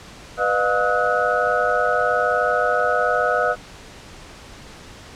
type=tone cluster; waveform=sine; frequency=495.3 / 609 / 708 / 1276 / 1475 Hz; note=B4 / D#5 / F5 / D#6 / F#6; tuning=+5 / -37 / +23 / +43 / -6 cents; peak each=-23 dBFS; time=0.37-3.56 s; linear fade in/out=50 ms; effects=pink hiss -41 dBFS RMS until 5.15 s + low-pass 7000 Hz 12 dB/octave